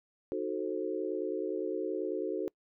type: chord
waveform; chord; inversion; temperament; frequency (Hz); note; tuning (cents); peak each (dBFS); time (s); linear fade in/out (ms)
sine; D# diminished seventh; none; equal with one note detuned; 311.1 / 370 / 440 / 527.8; D#4 / F#4 / A4 / C5; 0 / 0 / 0 / +15; -38 / -35 / -36 / -40; 0.32-2.48; 0
effects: noise-tail reverb RT60 0.1 s tail -26 dB re dry